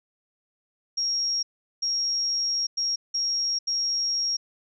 sine tone bursts at uneven times, 5588 Hz, F8, in tune, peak -23 dBFS, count 5, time 0.97-1.43 / 1.82-2.67 / 2.77-2.96 / 3.14-3.59 / 3.67-4.37 s, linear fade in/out 10 ms, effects none

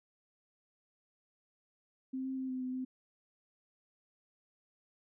sine tone with pitch steps, 261.7 / 264 / 261.7 / 257.1 / 254.9 / 257.7 Hz, C4 / C4 / C4 / C4 / C4 / C4, 0 / +16 / 0 / -30 / -45 / -26 cents, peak -35 dBFS, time 2.13-2.85 s, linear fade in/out 10 ms, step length 120 ms, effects none

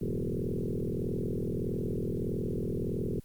sine tone with frequency modulation, 116.54 Hz, A#2, in tune, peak -29 dBFS, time 0.01-3.2 s, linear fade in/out 5 ms, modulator 41.6 Hz, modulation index 7.9, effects white hiss -63 dBFS RMS until 3.24 s + Opus 24 kbps

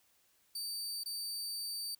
sawtooth tone with dropouts, 4616 Hz, D8, 31 cents flat, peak -35 dBFS, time 0.55-1.95 s, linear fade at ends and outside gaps 5 ms, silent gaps 1.036-1.058 s, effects white hiss -71 dBFS RMS until 1.99 s

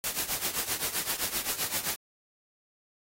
white noise with tremolo, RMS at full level -28 dBFS, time 0.04-1.96 s, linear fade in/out 0 ms, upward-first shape triangle, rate 7.7 Hz, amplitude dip 85%, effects AAC 48 kbps

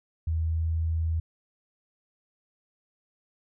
sine tone with pitch glide, 80.8 to 81.27 Hz, E2 to E2, -34 to -24 cents, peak -24 dBFS, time 0.27-1.2 s, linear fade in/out 5 ms, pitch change +10 cents, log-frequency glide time 0.44-0.65 s, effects none

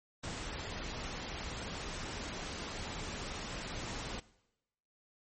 pink noise, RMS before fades -41 dBFS, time 0.23-4.2 s, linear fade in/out 10 ms, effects noise-tail reverb RT60 0.9 s tail -20 dB re dry + MP3 32 kbps

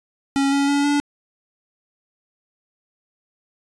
square tone with pitch steps, 275.8 / 280 / 284.2 / 288.5 Hz, C#4 / C#4 / C#4 / D4, -9 / +18 / +43 / -31 cents, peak -17 dBFS, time 0.36-1 s, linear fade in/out 0 ms, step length 160 ms, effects resampled to 22050 Hz

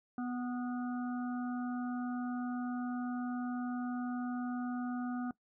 harmonic tone with a mistuned harmonic, 247 Hz, B3, in tune, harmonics 1 / 3 / 5 / 6, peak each -35 / -45 / -49 / -51 dBFS, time 0.18-5.31 s, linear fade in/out 2 ms, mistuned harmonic 6, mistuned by -29 cents, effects noise-tail reverb RT60 0.1 s tail -19 dB re dry

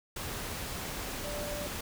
sine tone in noise, 587.3 Hz, D5, in tune, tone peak -38 dBFS, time 1.24-1.67 s, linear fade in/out 5 ms, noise pink, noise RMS -38 dBFS, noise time 0.16-1.81 s, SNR -3 dB, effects none

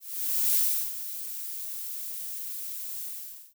violet noise with ADSR envelope, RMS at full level -23 dBFS, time 0-3.54 s, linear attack 560 ms, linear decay 360 ms, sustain -13 dB, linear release 490 ms, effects none

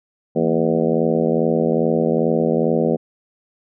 harmonic tone with a mistuned harmonic, 82.41 Hz, E2, in tune, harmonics 2 / 3 / 4 / 5 / 6 / 7 / 8 / 9, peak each -23 / -21 / -24 / -22 / -21 / -25 / -29 / -32 dBFS, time 0.35-2.97 s, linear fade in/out 20 ms, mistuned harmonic 3, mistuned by -110 cents, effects none

